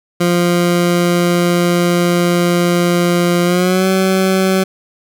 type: tone with pitch glide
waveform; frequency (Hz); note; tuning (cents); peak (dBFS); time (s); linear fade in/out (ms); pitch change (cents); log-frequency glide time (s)
20% pulse; 174.61 to 189.32; F3 to F#3; 0 to +40; -6; 0.2-4.64; 10; +140; 3.44-3.87
effects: none